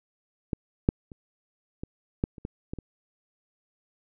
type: clicks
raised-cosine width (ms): 3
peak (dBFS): -14 / -6 / -30 / -21 / -11 / -30 / -20 / -20 / -24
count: 9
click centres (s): 0.532 / 0.889 / 1.118 / 1.835 / 2.239 / 2.382 / 2.451 / 2.735 / 2.787
effects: none